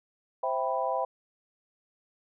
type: chord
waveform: sine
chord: C major seventh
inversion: none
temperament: equal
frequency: 523.3 / 659.3 / 784 / 987.8 Hz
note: C5 / E5 / G5 / B5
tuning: 0 / 0 / 0 / 0 cents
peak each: -32 dBFS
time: 0.43-1.05 s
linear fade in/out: 5 ms
effects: none